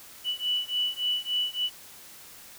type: beating tone pair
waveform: sine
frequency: 2961 / 2964.5 Hz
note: F#7 / F#7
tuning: +1 / +3 cents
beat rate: 3.5 Hz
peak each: -29 dBFS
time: 0.24-1.7 s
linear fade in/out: 50 ms
effects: white hiss -48 dBFS RMS until 2.58 s